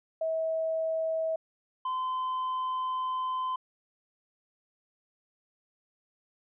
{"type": "tone pair in turn", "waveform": ["sine", "triangle"], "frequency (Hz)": [645, 1027.1], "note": ["E5", "C6"], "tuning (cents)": [-38, -32], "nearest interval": "minor sixth", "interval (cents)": 806, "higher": "second", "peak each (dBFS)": -27, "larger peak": "neither", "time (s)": [[0.21, 1.36], [1.85, 3.56]], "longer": "second", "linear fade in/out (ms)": 5, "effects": ["resampled to 8000 Hz"]}